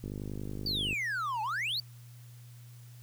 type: click train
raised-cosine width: 3 ms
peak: -26 dBFS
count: 46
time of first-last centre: 0.04-0.929 s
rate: 50.6 Hz
type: exponential two-way sweep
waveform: triangle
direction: down then up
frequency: 4699 to 830.6 to 4699 Hz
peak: -29 dBFS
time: 0.66-1.8 s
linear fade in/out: 2 ms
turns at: 1.42 s
effects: added 120 Hz sine -48 dBFS peak until 3.02 s + white hiss -61 dBFS RMS until 3.02 s